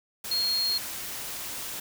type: tone in noise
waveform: sine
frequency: 4264 Hz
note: C8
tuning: 32 cents sharp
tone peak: -24 dBFS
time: 0.31-0.78 s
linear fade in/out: 5 ms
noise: white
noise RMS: -36 dBFS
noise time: 0.24-1.8 s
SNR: +9 dB
effects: none